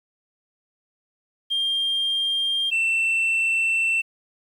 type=tone pair in turn; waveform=sine; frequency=3199 / 2683 Hz; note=G7 / E7; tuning=+34 / +30 cents; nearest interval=minor third; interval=304 cents; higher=first; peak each=-19 / -16 dBFS; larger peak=second; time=1.5-2.71 / 2.71-4.02 s; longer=second; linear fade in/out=20 ms; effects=tanh soft clip ceiling -18 dBFS + 9-bit